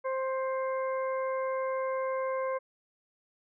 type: harmonic tone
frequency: 526 Hz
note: C5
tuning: 9 cents sharp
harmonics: 1 / 2 / 3 / 4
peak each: -30 / -35 / -45 / -45 dBFS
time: 0.04-2.59 s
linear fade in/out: 20 ms
effects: none